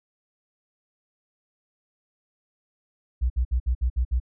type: tone bursts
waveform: sine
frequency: 61.74 Hz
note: B1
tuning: in tune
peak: -19 dBFS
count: 7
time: 3.21-4.201 s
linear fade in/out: 20 ms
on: 91 ms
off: 59 ms
effects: none